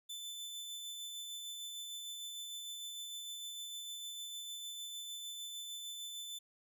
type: tone with tremolo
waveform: sawtooth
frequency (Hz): 3520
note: A7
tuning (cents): 0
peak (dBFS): -39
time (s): 0.09-6.39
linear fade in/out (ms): 10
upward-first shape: sine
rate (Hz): 6.6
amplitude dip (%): 25
effects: none